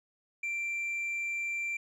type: tone with tanh clipping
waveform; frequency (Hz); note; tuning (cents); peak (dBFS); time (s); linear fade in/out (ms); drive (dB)
triangle; 2356; D7; +5; -32; 0.43-1.77; 5; 7
effects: none